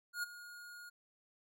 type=tone with ADSR envelope; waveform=square; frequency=1433 Hz; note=F6; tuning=44 cents sharp; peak=-35 dBFS; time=0.13-0.9 s; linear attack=100 ms; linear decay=18 ms; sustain=-15 dB; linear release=15 ms; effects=none